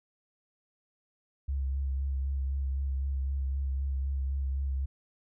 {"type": "tone with vibrato", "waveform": "sine", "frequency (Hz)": 67.8, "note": "C#2", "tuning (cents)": -38, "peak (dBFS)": -28, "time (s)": [1.48, 4.86], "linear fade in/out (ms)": 10, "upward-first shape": "sine", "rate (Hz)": 3.9, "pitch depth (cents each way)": 28, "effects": []}